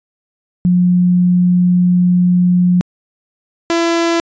sine / sawtooth tone pair in turn, 178.8 / 336 Hz, F3 / E4, +41 / +33 cents, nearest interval major seventh, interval 1092 cents, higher second, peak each -8 dBFS, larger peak neither, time 0.65-2.81 / 3.7-4.2 s, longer first, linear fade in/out 0 ms, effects resampled to 16000 Hz

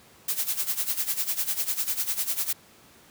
blue noise with tremolo, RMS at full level -25 dBFS, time 0.28-2.53 s, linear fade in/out 5 ms, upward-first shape sine, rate 10 Hz, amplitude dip 80%, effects pink hiss -54 dBFS RMS until 3.1 s + high-pass 100 Hz 12 dB/octave

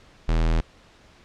square tone, 40.6 Hz, E1, 26 cents flat, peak -19 dBFS, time 0.28-0.61 s, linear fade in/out 10 ms, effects pink hiss -53 dBFS RMS until 1.24 s + low-pass 5000 Hz 12 dB/octave

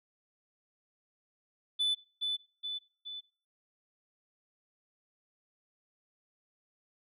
sine tone with echo, 3494 Hz, A7, 13 cents flat, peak -24 dBFS, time 1.79-1.95 s, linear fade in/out 20 ms, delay 420 ms, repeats 3, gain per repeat -5 dB, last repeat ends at 3.21 s, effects noise-tail reverb RT60 0.4 s tail -20 dB re dry + tanh soft clip ceiling -26 dBFS

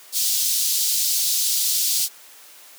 pink high-pass noise, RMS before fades -21 dBFS, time 0.12-2.09 s, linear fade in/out 50 ms, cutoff 4100 Hz, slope 24 dB/octave, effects white hiss -46 dBFS RMS until 2.78 s + high-pass 400 Hz 12 dB/octave

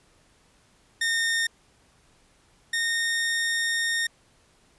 sawtooth tone pair in turn, 1831 / 1840.5 Hz, A#6 / A#6, -32 / -23 cents, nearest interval unison, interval 9 cents, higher second, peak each -19 / -20 dBFS, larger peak first, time 1.01-1.47 / 2.73-4.07 s, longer second, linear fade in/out 5 ms, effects pink hiss -61 dBFS RMS until 4.78 s + resampled to 24000 Hz

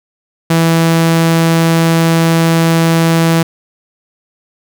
sawtooth tone, 164.81 Hz, E3, in tune, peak -4 dBFS, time 0.5-3.43 s, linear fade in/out 5 ms, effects none

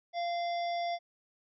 harmonic tone, 691 Hz, F5, 19 cents flat, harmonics 1 / 3 / 5 / 7 / 8, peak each -31 / -43 / -46 / -50 / -50 dBFS, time 0.13-0.99 s, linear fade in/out 50 ms, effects none

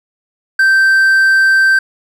triangle tone, 1560 Hz, G6, 9 cents flat, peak -5 dBFS, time 0.59-1.79 s, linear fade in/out 5 ms, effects none

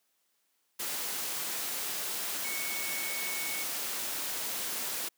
sine tone in noise, 2217 Hz, C#7, in tune, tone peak -38 dBFS, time 2.44-3.64 s, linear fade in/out 10 ms, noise white, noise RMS -35 dBFS, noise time 0.79-5.09 s, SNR -6 dB, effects white hiss -75 dBFS RMS until 5.17 s + high-pass 200 Hz 12 dB/octave

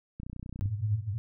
click train, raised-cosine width 5 ms, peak -27 dBFS, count 15, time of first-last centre 0.2-0.658 s, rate 30.6 Hz
white band-pass noise, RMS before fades -31 dBFS, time 0.61-1.18 s, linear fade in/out 0 ms, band 100 to 110 Hz, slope 96 dB/octave
effects none

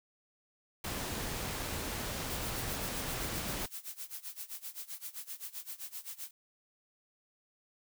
pink noise, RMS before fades -38 dBFS, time 0.84-3.66 s, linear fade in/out 5 ms
blue noise with tremolo, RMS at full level -41 dBFS, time 2.3-6.31 s, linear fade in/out 5 ms, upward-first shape sine, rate 7.7 Hz, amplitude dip 90%
effects none

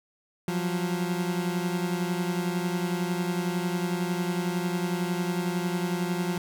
30% pulse beating tone pair, 174.61 / 185.61 Hz, F3 / F#3, 0 / +6 cents, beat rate 11 Hz, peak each -25 / -29 dBFS, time 0.48-6.38 s, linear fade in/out 2 ms, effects none

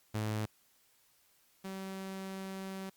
sawtooth tone pair in turn, 107.6 / 191.72 Hz, A2 / G3, -38 / -38 cents, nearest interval minor seventh, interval 1000 cents, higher second, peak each -29 / -36 dBFS, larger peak first, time 0.14-0.46 / 1.64-2.9 s, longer second, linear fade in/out 10 ms, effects white hiss -69 dBFS RMS until 2.96 s + Opus 48 kbps

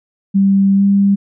sine tone with pitch glide, 196 to 198.85 Hz, G3 to G3, 0 to +25 cents, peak -8 dBFS, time 0.34-1.16 s, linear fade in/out 20 ms, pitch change +25 cents, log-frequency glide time 0.75-0.83 s, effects none

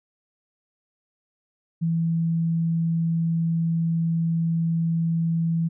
sine tone, 165.4 Hz, E3, 6 cents sharp, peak -20 dBFS, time 1.81-5.69 s, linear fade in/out 20 ms, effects none

